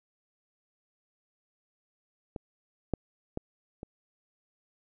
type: clicks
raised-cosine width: 2 ms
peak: -23 / -14 / -19 / -26 dBFS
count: 4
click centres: 2.362 / 2.937 / 3.374 / 3.831 s
effects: none